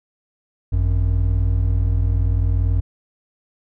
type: tone pair together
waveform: triangle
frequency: 51.95 / 92.5 Hz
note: G#1 / F#2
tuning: +1 / 0 cents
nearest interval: minor seventh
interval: 999 cents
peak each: -16 dBFS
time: 0.72-2.81 s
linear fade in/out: 10 ms
effects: none